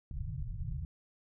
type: low-pass noise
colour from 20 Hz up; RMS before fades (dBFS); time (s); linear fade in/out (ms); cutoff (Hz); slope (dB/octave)
pink; -38; 0.11-0.85; 2; 160; 96
effects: none